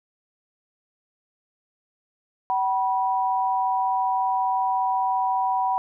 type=tone pair together; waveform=sine; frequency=761 / 975.6 Hz; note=F#5 / B5; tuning=+48 / -21 cents; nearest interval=major third; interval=431 cents; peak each=-23 dBFS; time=2.5-5.78 s; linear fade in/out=0 ms; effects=none